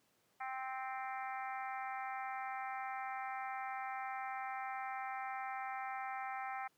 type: harmonic tone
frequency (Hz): 261.6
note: C4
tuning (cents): 0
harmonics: 3 / 4 / 5 / 6 / 7 / 8 / 9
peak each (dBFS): -42 / -50 / -47 / -54 / -51 / -51 / -54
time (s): 0.4-6.68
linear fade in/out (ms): 10
effects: pink hiss -75 dBFS RMS until 6.77 s + high-pass 150 Hz 12 dB/octave